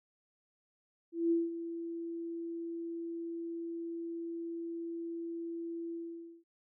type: tone with ADSR envelope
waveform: sine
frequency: 335.4 Hz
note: E4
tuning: 30 cents sharp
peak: -25 dBFS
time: 1.12-6.44 s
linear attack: 190 ms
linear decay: 190 ms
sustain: -12 dB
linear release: 510 ms
effects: none